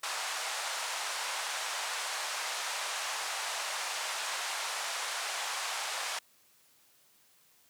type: band-pass noise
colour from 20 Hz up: pink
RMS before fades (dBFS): -36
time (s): 0.03-6.19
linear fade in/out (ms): 5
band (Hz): 720 to 9400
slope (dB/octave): 24
effects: white hiss -65 dBFS RMS until 7.69 s + high-pass 80 Hz 12 dB/octave